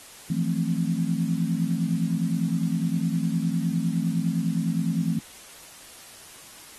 sine chord, F major seventh, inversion third, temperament equal, 164.81 / 174.61 / 220 / 261.6 Hz, E3 / F3 / A3 / C4, 0 / 0 / 0 / 0 cents, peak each -26 / -27 / -29 / -31 dBFS, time 0.3-5.19 s, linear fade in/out 5 ms, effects white hiss -46 dBFS RMS until 6.78 s + AAC 32 kbps

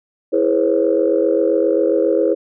sine chord, C# minor seventh, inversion first, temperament equal with one note detuned, 329.6 / 415.3 / 493.9 / 541.4 Hz, E4 / G#4 / B4 / C#5, 0 / 0 / 0 / -41 cents, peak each -18 dBFS, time 0.32-2.35 s, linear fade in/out 20 ms, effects tanh soft clip ceiling -3 dBFS

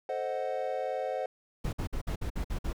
triangle chord, A diminished seventh, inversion none, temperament equal, 440 / 523.3 / 622.3 / 740 Hz, A4 / C5 / Eb5 / Gb5, 0 / 0 / 0 / 0 cents, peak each -38 / -32 / -35 / -34 dBFS, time 0.09-1.26 s, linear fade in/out 2 ms
brown noise bursts, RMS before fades -32 dBFS, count 8, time 1.64-2.731 s, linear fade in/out 10 ms, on 90 ms, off 53 ms
effects none

